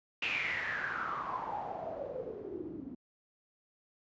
white noise with low-pass filter sweep, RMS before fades -38 dBFS, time 0.22-2.95 s, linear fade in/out 5 ms, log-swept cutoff 2700 to 260 Hz, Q 8.8, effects high-pass 60 Hz 12 dB/octave + resampled to 16000 Hz

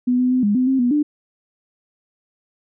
sine tone with pitch steps, 248.2 / 251.6 / 254.7 / 205.3 / 254.3 / 265.3 / 244.1 / 296.6 Hz, B3 / B3 / C4 / G#3 / C4 / C4 / B3 / D4, +9 / +32 / -46 / -20 / -49 / +24 / -20 / +17 cents, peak -14 dBFS, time 0.07-1.03 s, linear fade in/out 10 ms, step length 120 ms, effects none

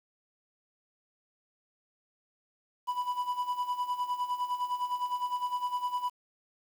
triangle tone with tremolo, 987.8 Hz, B5, in tune, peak -25 dBFS, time 2.87-6.1 s, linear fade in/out 20 ms, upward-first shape sine, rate 9.8 Hz, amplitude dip 75%, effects 9-bit

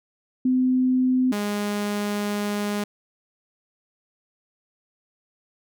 sine / sawtooth tone pair in turn, 255.6 / 206.1 Hz, C4 / G#3, -40 / -13 cents, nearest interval major third, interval 373 cents, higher first, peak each -17 / -20 dBFS, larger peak first, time 0.45-1.32 / 1.32-2.84 s, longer second, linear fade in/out 5 ms, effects none

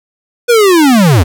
square linear sweep, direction down, 493.9 to 72.1 Hz, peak -5 dBFS, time 0.48-1.24 s, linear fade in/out 20 ms, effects none

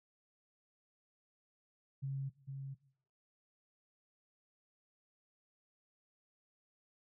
sine tone with echo, 136.4 Hz, C#3, 28 cents flat, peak -36 dBFS, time 2.02-2.3 s, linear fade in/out 20 ms, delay 450 ms, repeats 1, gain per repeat -5 dB, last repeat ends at 2.75 s, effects noise-tail reverb RT60 0.6 s tail -18 dB re dry

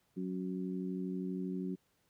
harmonic tone, 92.5 Hz, F#2, in tune, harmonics 2 / 3 / 4, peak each -37 / -41 / -43 dBFS, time 0.16-1.76 s, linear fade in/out 20 ms, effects pink hiss -75 dBFS RMS until 2.09 s + high-pass 60 Hz 12 dB/octave

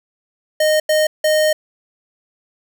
square tone bursts at uneven times, 617 Hz, D#5, 15 cents flat, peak -13 dBFS, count 3, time 0.6-0.8 / 0.89-1.07 / 1.24-1.53 s, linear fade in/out 5 ms, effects none

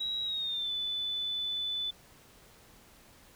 sine tone with pitch glide, 3856 to 3495 Hz, B7 to A7, -42 to -12 cents, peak -31 dBFS, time 0-1.91 s, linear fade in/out 10 ms, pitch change -170 cents, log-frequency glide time 0.23-0.72 s, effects pink hiss -58 dBFS RMS until 3.35 s

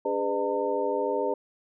sine tone cluster, 286.9 / 408.8 / 502 / 604 / 905 Hz, D4 / G#4 / B4 / D5 / A5, -40 / -27 / +28 / +48 / +48 cents, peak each -35 / -29 / -29 / -32 / -32 dBFS, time 0.05-1.34 s, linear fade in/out 5 ms, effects none

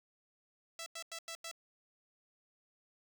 5% pulse tone bursts, 662 Hz, E5, 7 cents sharp, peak -31 dBFS, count 5, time 0.79-1.514 s, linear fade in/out 2 ms, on 72 ms, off 91 ms, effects none

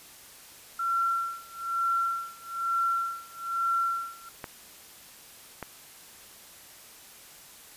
sine tone with tremolo, 1361 Hz, F6, 45 cents flat, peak -23 dBFS, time 0.79-4.29 s, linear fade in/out 5 ms, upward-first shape sine, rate 1.1 Hz, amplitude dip 95%
clicks, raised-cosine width 0.5 ms, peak -20 dBFS, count 2, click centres 4.442 / 5.627 s
effects white hiss -50 dBFS RMS until 7.76 s + resampled to 32000 Hz

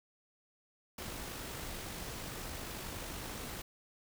pink noise with amplitude modulation, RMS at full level -42 dBFS, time 0.98-3.62 s, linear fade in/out 5 ms, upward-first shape sine, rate 51 Hz, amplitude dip 25%, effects none

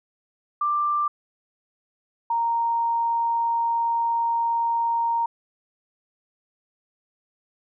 sine tone pair in turn, 1182 / 929.3 Hz, D6 / A#5, +11 / -6 cents, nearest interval major third, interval 417 cents, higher first, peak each -20 dBFS, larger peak neither, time 0.61-1.08 / 2.3-5.26 s, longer second, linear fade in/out 5 ms, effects none

